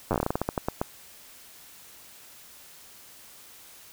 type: slowing click train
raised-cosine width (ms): 1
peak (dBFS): -11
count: 16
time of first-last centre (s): 0.11-0.815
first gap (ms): 9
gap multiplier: 1.21
effects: white hiss -50 dBFS RMS until 3.92 s